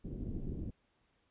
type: low-pass noise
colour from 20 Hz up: pink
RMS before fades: -40 dBFS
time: 0.04-0.71 s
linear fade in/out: 10 ms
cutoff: 350 Hz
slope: 24 dB/octave
effects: pink hiss -75 dBFS RMS until 1.3 s + resampled to 8000 Hz